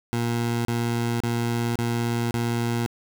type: tone bursts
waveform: 20% pulse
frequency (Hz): 117.9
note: A#2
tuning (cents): +20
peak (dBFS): -18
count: 5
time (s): 0.13-2.862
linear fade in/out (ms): 0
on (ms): 520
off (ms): 33
effects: 8-bit